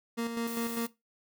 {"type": "tone with tremolo", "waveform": "30% pulse", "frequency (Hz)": 232.1, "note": "A#3", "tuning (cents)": -7, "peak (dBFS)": -27, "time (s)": [0.17, 0.87], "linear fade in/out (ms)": 20, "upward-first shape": "square", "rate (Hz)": 5, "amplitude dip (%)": 45}
{"type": "noise", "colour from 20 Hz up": "blue", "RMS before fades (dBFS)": -42, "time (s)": [0.47, 0.87], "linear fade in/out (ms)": 5}
{"effects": ["noise-tail reverb RT60 0.2 s tail -18 dB re dry"]}